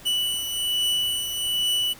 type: beating tone pair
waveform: 45% pulse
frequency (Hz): 2960 / 2961.2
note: F#7 / F#7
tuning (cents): 0 / +1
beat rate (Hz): 1.2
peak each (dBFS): -30 / -23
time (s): 0.05-1.94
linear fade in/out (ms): 20
effects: pink hiss -46 dBFS RMS until 1.99 s